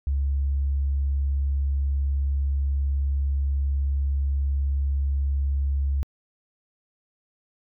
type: tone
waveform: sine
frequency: 69.4 Hz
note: C#2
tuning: 3 cents sharp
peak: -20 dBFS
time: 0.07-6.03 s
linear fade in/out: 0 ms
effects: tanh soft clip ceiling -16 dBFS